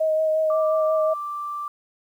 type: tone with vibrato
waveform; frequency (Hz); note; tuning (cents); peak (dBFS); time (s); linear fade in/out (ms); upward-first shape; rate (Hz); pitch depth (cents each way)
sine; 629; D#5; +19; -18; 0-1.14; 10; sine; 5.6; 15
type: tone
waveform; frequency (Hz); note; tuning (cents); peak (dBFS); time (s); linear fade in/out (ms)
sine; 1174.7; D6; 0; -27; 0.5-1.68; 2
effects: 9-bit